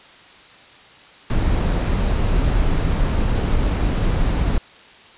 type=noise; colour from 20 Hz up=brown; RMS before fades=-18 dBFS; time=1.3-4.58 s; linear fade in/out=2 ms; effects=white hiss -45 dBFS RMS until 5.17 s + resampled to 8000 Hz